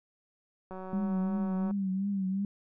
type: click train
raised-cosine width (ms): 1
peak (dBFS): -29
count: 188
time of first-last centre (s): 0.71-1.71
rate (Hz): 187
type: tone with vibrato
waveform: sine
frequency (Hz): 194.5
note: G3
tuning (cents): -13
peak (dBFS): -28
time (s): 0.93-2.45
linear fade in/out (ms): 2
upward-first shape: triangle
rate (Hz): 2.8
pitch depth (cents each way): 78
effects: none